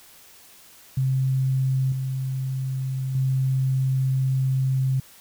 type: tone with level steps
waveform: sine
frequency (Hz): 132.1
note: C3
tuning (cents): +17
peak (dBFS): -19 / -24 / -19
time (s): 0.97-5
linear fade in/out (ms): 5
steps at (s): 1.92 / 3.15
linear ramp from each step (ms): 2
effects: white hiss -50 dBFS RMS until 5.2 s